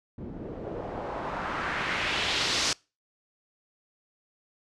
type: noise with low-pass filter sweep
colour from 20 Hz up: white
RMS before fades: -31 dBFS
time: 0.18-2.73 s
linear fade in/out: 2 ms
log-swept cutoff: 260 to 5900 Hz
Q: 1.5
effects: noise-tail reverb RT60 0.3 s tail -26 dB re dry + low-pass 9000 Hz 12 dB/octave